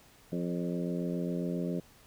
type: harmonic tone with a mistuned harmonic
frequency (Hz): 87.31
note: F2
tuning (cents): 0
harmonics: 2 / 3 / 4 / 5 / 6 / 7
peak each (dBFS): -33 / -37 / -39 / -41 / -43 / -44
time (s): 0.32-1.8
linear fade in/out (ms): 5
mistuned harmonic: 6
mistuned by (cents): +25
effects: pink hiss -59 dBFS RMS until 2.06 s